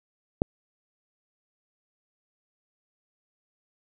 click, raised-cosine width 2 ms, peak -8 dBFS, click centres 0.419 s, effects none

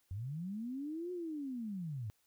sine linear two-way sweep, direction up then down, 87.31 to 365.1 to 98.8 Hz, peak -38 dBFS, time 0.11-2.1 s, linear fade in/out 0 ms, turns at 1.12 s, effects white hiss -75 dBFS RMS until 2.26 s

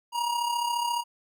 square tone with amplitude modulation, 950 Hz, A#5, 33 cents sharp, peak -24 dBFS, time 0.12-1.04 s, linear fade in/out 50 ms, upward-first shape sine, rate 34.4 Hz, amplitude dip 55%, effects none

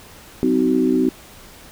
harmonic tone with a mistuned harmonic, 62.7 Hz, B1, 27 cents sharp, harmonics 3 / 4 / 5 / 6, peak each -28 / -17 / -20 / -20 dBFS, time 0.43-1.09 s, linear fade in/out 0 ms, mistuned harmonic 4, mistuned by +43 cents, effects pink hiss -43 dBFS RMS until 1.71 s

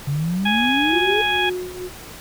sine exponential sweep, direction up, 135.7 to 440 Hz, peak -19 dBFS, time 0.07-1.22 s, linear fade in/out 10 ms
harmonic tone, 830.6 Hz, G#5, in tune, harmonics 1 / 2 / 3 / 4, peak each -23 / -23 / -23 / -23 dBFS, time 0.45-1.5 s, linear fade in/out 10 ms
sine tone with tremolo, 363.3 Hz, F#4, 32 cents flat, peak -21 dBFS, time 0.9-1.9 s, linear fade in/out 50 ms, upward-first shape triangle, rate 2.1 Hz, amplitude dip 80%
effects pink hiss -38 dBFS RMS until 2.2 s

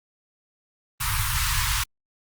pink band-stop noise, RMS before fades -24 dBFS, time 1-1.84 s, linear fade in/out 10 ms, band 140 to 910 Hz, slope 96 dB/octave, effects Opus 32 kbps

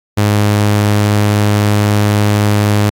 sawtooth tone, 103.83 Hz, G#2, in tune, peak -5 dBFS, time 0.17-2.9 s, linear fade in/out 10 ms, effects AAC 64 kbps

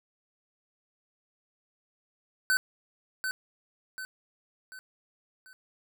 square tone with echo, 1521 Hz, F#6, 47 cents sharp, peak -23 dBFS, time 2.5-2.57 s, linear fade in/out 0 ms, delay 740 ms, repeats 4, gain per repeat -7 dB, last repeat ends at 5.53 s, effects none

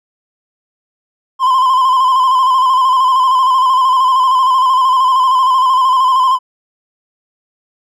triangle tone with vibrato, 1035 Hz, C6, 19 cents flat, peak -6 dBFS, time 1.39-6.39 s, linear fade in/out 50 ms, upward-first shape square, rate 13 Hz, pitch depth 44 cents each way, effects none

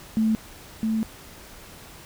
sine tone pair in turn, 220 / 220.8 Hz, A3 / A3, 0 / +6 cents, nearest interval unison, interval 6 cents, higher second, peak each -18 / -21 dBFS, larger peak first, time 0.17-0.35 / 0.83-1.03 s, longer second, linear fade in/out 0 ms, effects pink hiss -45 dBFS RMS until 2.05 s

